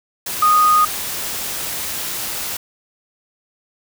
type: tone in noise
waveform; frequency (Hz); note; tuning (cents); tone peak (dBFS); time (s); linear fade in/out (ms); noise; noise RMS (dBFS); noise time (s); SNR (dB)
sine; 1238; D#6; -9; -10; 0.42-0.85; 5; white; -25; 0.26-2.57; +12
effects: none